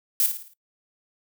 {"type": "noise with echo", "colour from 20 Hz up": "violet", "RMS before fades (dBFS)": -20, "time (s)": [0.2, 0.26], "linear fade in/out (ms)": 0, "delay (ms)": 55, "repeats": 5, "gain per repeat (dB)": -7, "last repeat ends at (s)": 0.535, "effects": ["noise-tail reverb RT60 0.1 s tail -20 dB re dry"]}